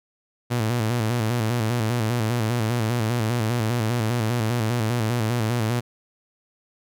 sawtooth tone with vibrato, 115.2 Hz, A#2, 20 cents flat, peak -17 dBFS, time 0.5-5.81 s, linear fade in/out 20 ms, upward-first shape square, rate 5 Hz, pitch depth 86 cents each way, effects none

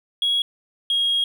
triangle tone pair in turn, 3322 / 3274 Hz, G#7 / G#7, 0 / -25 cents, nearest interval unison, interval 25 cents, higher first, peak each -15 dBFS, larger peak neither, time 0.22-0.42 / 0.9-1.24 s, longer second, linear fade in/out 2 ms, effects tanh soft clip ceiling -14 dBFS

